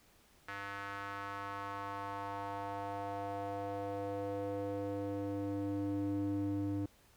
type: tone with band-pass filter sweep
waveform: square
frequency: 100 Hz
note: G2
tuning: 35 cents sharp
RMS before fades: -39 dBFS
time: 0.48-6.86 s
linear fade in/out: 5 ms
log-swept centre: 1600 to 250 Hz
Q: 2.4
effects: pink hiss -66 dBFS RMS until 7.16 s